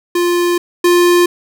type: tone pair in turn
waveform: square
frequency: 349.6 / 351.1 Hz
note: F4 / F4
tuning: +2 / +9 cents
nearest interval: unison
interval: 7 cents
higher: second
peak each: -12 / -8 dBFS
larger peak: second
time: 0.15-0.58 / 0.84-1.26 s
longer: first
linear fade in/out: 5 ms
effects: none